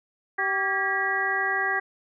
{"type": "harmonic tone with a mistuned harmonic", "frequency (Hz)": 386.7, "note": "G4", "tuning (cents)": -24, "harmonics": [1, 2, 3, 4, 5], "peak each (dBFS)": [-34, -30, -32, -27, -27], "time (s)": [0.38, 1.8], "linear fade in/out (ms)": 10, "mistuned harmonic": 4, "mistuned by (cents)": 83, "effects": []}